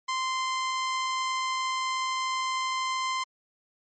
sawtooth tone, 1041 Hz, C6, 9 cents flat, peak -23 dBFS, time 0.08-3.24 s, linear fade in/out 10 ms, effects MP3 32 kbps

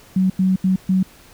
sine tone bursts at uneven times, 187.6 Hz, F#3, 24 cents sharp, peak -13 dBFS, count 4, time 0.16-0.3 / 0.39-0.56 / 0.64-0.76 / 0.89-1.03 s, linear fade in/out 5 ms, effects pink hiss -47 dBFS RMS until 1.33 s

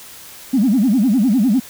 sine tone with vibrato, 231.2 Hz, A#3, 14 cents flat, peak -10 dBFS, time 0.53-1.6 s, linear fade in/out 10 ms, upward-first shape sine, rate 9.9 Hz, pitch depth 300 cents each way, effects tanh soft clip ceiling -7 dBFS + white hiss -38 dBFS RMS until 1.69 s

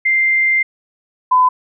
sine tone pair in turn, 2093 / 1009.1 Hz, C7 / B5, 0 / +37 cents, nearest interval octave + minor second, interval 1263 cents, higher first, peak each -11 / -8 dBFS, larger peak second, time 0.05-0.63 / 1.31-1.49 s, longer first, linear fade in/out 10 ms, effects none

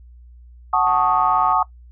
sine chord, D# half-diminished seventh, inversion first, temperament equal, 740 / 880 / 1108.7 / 1244.5 Hz, F#5 / A5 / C#6 / D#6, 0 / 0 / 0 / 0 cents, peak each -20 dBFS, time 0.73-1.63 s, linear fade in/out 5 ms
click train, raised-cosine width 0.5 ms, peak -26 dBFS, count 102, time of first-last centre 0.87-1.526 s, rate 154 Hz
effects noise-tail reverb RT60 0.1 s tail -19 dB re dry + added 60 Hz sine -41 dBFS peak until 1.91 s

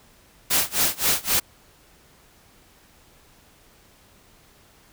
white noise with tremolo, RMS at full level -19 dBFS, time 0.5-1.4 s, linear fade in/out 10 ms, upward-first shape sine, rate 3.8 Hz, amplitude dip 95%, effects pink hiss -55 dBFS RMS until 4.92 s

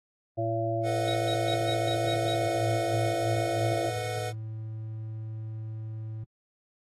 harmonic tone, 113.1 Hz, A2, 48 cents sharp, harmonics 1 / 3 / 5 / 6, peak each -31 / -33 / -34 / -30 dBFS, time 0.37-3.91 s, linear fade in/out 20 ms
square chord, B dominant seventh, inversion third, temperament equal with one note detuned, 440 / 493.9 / 622.3 / 732.3 Hz, A4 / B4 / D#5 / F#5, 0 / 0 / 0 / -18 cents, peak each -41 / -37 / -40 / -36 dBFS, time 0.83-4.33 s, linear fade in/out 50 ms
sine tone bursts, 3805 Hz, A#7, 35 cents sharp, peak -33 dBFS, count 7, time 1.08-2.34 s, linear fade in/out 0 ms, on 60 ms, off 140 ms
triangle tone, 110 Hz, A2, in tune, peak -32 dBFS, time 2.45-6.24 s, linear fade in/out 5 ms
effects AAC 32 kbps

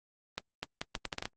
accelerating click train, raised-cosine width 0.2 ms, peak -16 dBFS, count 9, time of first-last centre 0.38-1.255 s, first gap 250 ms, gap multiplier 0.74, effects Opus 24 kbps

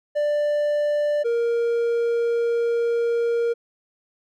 triangle tone pair in turn, 590 / 468.3 Hz, D5 / A#4, +8 / +8 cents, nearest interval major third, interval 400 cents, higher first, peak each -17 dBFS, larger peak neither, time 0.15-1.24 / 1.24-3.54 s, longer second, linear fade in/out 20 ms, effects none

